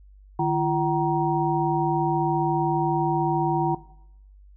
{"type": "tone cluster", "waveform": "sine", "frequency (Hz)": [152.2, 340.6, 762, 941], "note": ["D#3", "F4", "G5", "A#5"], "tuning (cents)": [-38, -43, -49, 16], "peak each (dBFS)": -26, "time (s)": [0.39, 3.75], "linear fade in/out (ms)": 5, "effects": ["noise-tail reverb RT60 0.7 s tail -17 dB re dry", "added 49 Hz sine -47 dBFS peak until 4.56 s"]}